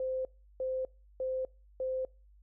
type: tone bursts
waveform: sine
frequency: 519 Hz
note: C5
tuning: 14 cents flat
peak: -31 dBFS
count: 4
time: 0-2.05 s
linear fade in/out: 2 ms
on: 250 ms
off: 350 ms
effects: noise-tail reverb RT60 0.3 s tail -24 dB re dry + added 50 Hz sine -57 dBFS peak until 2.42 s